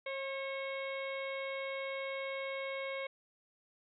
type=harmonic tone with a mistuned harmonic; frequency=540 Hz; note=C#5; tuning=45 cents flat; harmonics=1 / 2 / 3 / 4 / 5 / 6 / 7; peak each=-39 / -47 / -51 / -42 / -55 / -53 / -53 dBFS; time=0.06-3.07 s; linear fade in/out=5 ms; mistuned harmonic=4; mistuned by=+28 cents; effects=none